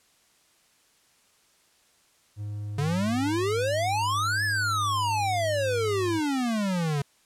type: tone with pitch glide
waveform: triangle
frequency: 103.83 to 102.58 Hz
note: G#2 to G#2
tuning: 0 to -21 cents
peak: -29 dBFS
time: 2.36-6.21 s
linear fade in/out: 50 ms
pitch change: -21 cents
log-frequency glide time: 3.32-4.06 s
type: exponential two-way sweep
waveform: square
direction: up then down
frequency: 138.1 to 1760 to 138.1 Hz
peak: -25 dBFS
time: 2.78-7.02 s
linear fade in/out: 5 ms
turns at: 4.44 s
effects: white hiss -63 dBFS RMS until 7.25 s + low-pass 10000 Hz 12 dB/octave